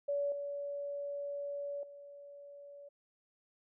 sine tone with level steps, 570 Hz, C#5, 48 cents sharp, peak -31 / -37 / -49 dBFS, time 0.08-2.89 s, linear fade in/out 10 ms, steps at 0.32 / 1.83 s, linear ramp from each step 2 ms, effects none

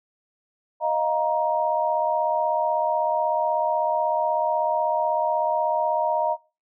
sine chord, Eb suspended second, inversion none, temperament equal with one note detuned, 622.3 / 698.5 / 939.4 Hz, Eb5 / F5 / Bb5, 0 / 0 / +13 cents, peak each -24 / -27 / -23 dBFS, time 0.8-6.37 s, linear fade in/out 50 ms, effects noise-tail reverb RT60 0.3 s tail -21 dB re dry

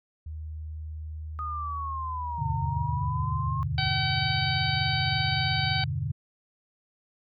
sine tone with pitch glide, 77.78 to 75.17 Hz, D#2 to D2, 0 to +41 cents, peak -34 dBFS, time 0.26-3.89 s, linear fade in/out 5 ms, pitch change -59 cents, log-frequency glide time 2.24-2.59 s
sine linear two-way sweep, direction down then up, 1244.5 to 903 to 1079 Hz, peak -31 dBFS, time 1.39-3.63 s, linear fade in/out 0 ms, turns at 2.5 s
sine chord, E minor seventh, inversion none, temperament equal, 82.41 / 98 / 123.47 / 146.83 Hz, E2 / G2 / B2 / D3, 0 / 0 / 0 / 0 cents, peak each -36 / -33 / -32 / -31 dBFS, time 2.38-6.12 s, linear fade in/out 10 ms
harmonic tone, 763 Hz, G5, 47 cents flat, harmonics 1 / 2 / 3 / 4 / 5 / 6, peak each -32 / -33 / -33 / -34 / -34 / -32 dBFS, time 3.78-5.84 s, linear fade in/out 2 ms
effects none

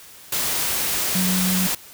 sine tone in noise, 185 Hz, F#3, in tune, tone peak -20 dBFS, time 1.15-1.67 s, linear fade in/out 5 ms, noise white, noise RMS -23 dBFS, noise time 0.32-1.75 s, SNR 0 dB, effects white hiss -44 dBFS RMS until 1.93 s

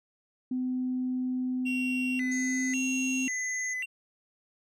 sine tone with pitch glide, 254.2 to 260.4 Hz, C4 to C4, -50 to -8 cents, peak -27 dBFS, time 0.51-3.28 s, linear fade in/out 5 ms, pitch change +42 cents, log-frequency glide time 2.09-2.61 s
triangle tone with vibrato, 2349 Hz, D7, in tune, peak -29 dBFS, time 1.65-3.86 s, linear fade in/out 20 ms, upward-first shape square, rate 0.92 Hz, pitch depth 270 cents each way
sine tone, 6470 Hz, G#8, 46 cents flat, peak -34 dBFS, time 2.31-3.74 s, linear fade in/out 10 ms
effects tanh soft clip ceiling -21 dBFS

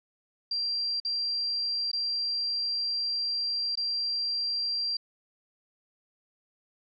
sine tone with dropouts, 4733 Hz, D8, 13 cents sharp, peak -27 dBFS, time 0.51-4.97 s, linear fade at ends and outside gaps 5 ms, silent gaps 1.001-1.049 / 1.916-1.931 / 3.755-3.773 s, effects none

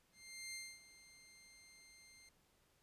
15% pulse tone with ADSR envelope, 2100 Hz, C7, 6 cents sharp, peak -39 dBFS, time 0.12-2.29 s, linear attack 420 ms, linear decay 250 ms, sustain -16 dB, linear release 3 ms, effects pink hiss -75 dBFS RMS until 2.82 s + resampled to 32000 Hz

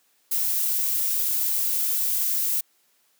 violet noise, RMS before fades -24 dBFS, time 0.31-2.61 s, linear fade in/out 10 ms, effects white hiss -65 dBFS RMS until 3.19 s + high-pass 200 Hz 12 dB/octave

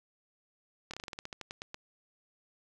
slowing click train, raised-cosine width 0.2 ms, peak -23 dBFS, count 14, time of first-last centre 0.91-1.744 s, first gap 26 ms, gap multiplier 1.14, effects none

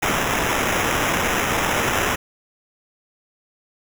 blue noise with sample-and-hold, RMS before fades -21 dBFS, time 0.02-2.16 s, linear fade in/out 10 ms, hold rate 4410 Hz, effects none

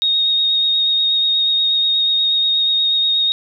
sine tone with vibrato, 3731 Hz, A#7, 1 cent sharp, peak -13 dBFS, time 0.02-3.32 s, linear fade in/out 0 ms, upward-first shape sine, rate 8.3 Hz, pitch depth 14 cents each way, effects none

